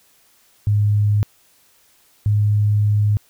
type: tone pair in turn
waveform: sine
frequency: 103.9 / 104.36 Hz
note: G#2 / G#2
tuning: +1 / +9 cents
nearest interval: unison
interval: 8 cents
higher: second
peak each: -13 dBFS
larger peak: neither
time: 0.67-1.23 / 2.26-3.17 s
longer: second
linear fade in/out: 0 ms
effects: white hiss -56 dBFS RMS until 3.29 s